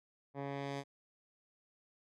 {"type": "tone with low-pass filter sweep", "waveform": "10% pulse", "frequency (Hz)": 139.7, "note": "C#3", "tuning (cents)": 14, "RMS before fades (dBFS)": -41, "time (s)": [0.34, 0.84], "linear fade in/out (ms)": 50, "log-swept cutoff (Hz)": [1200, 7900], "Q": 0.76, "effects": []}